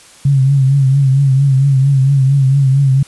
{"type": "tone with vibrato", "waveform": "sine", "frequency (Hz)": 136.1, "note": "C#3", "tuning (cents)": -31, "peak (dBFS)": -7, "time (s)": [0.25, 3.03], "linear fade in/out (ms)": 5, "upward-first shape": "triangle", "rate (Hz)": 4.4, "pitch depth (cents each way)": 76, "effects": ["white hiss -41 dBFS RMS until 3.07 s", "resampled to 24000 Hz"]}